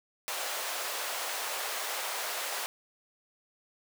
pink high-pass noise, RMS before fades -35 dBFS, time 0.28-2.66 s, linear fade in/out 0 ms, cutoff 550 Hz, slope 24 dB/octave, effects none

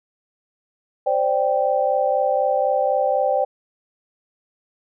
sine chord, C suspended second, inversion none, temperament equal, 523.3 / 587.3 / 784 Hz, C5 / D5 / G5, 0 / 0 / 0 cents, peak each -21 dBFS, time 1.06-3.45 s, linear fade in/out 10 ms, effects none

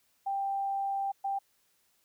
sine tone bursts at uneven times, 788 Hz, G5, 9 cents sharp, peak -29 dBFS, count 2, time 0.26-1.12 / 1.24-1.39 s, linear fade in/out 10 ms, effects white hiss -71 dBFS RMS until 2.04 s

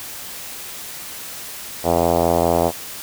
5% pulse tone with low-pass filter, 84.8 Hz, E2, 50 cents sharp, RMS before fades -17 dBFS, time 1.83-2.72 s, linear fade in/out 50 ms, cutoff 700 Hz, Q 2.3, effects white hiss -33 dBFS RMS until 3.02 s

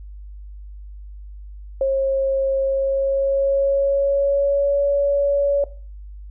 sine tone with pitch glide, 540 to 565.5 Hz, C#5 to C#5, -45 to +34 cents, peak -15 dBFS, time 1.81-5.64 s, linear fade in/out 2 ms, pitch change +79 cents, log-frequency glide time 2.62-4.81 s, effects noise-tail reverb RT60 0.4 s tail -18 dB re dry + added 50 Hz sine -34 dBFS peak until 6.3 s

